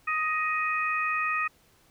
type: harmonic tone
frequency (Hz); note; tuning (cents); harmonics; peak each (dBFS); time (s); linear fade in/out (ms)
625; D#5; +8; 2 / 3 / 4; -28 / -31 / -30; 0.07-1.48; 10
effects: pink hiss -62 dBFS RMS until 1.9 s